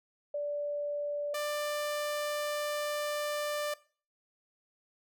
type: tone pair in turn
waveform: sine / sawtooth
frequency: 583 / 592.2 Hz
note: D5 / D5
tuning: -13 / +14 cents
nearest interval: unison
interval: 27 cents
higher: second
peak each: -31 / -28 dBFS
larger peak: second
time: 0.34-1.34 / 1.34-3.74 s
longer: second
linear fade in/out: 5 ms
effects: noise-tail reverb RT60 0.4 s tail -19 dB re dry